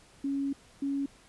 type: tone pair in turn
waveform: sine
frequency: 277.2 / 278.3 Hz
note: C#4 / C#4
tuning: 0 / +7 cents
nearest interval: unison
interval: 7 cents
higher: second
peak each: -28 / -28 dBFS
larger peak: neither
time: 0.24-0.53 / 0.82-1.06 s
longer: first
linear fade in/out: 5 ms
effects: pink hiss -58 dBFS RMS until 1.28 s + resampled to 24000 Hz